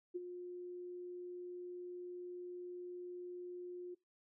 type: tone with ADSR envelope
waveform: sine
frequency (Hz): 356.5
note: F4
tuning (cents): +36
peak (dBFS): -36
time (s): 0.14-3.95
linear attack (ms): 20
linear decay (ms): 26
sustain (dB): -8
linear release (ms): 14
effects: noise-tail reverb RT60 0.2 s tail -21 dB re dry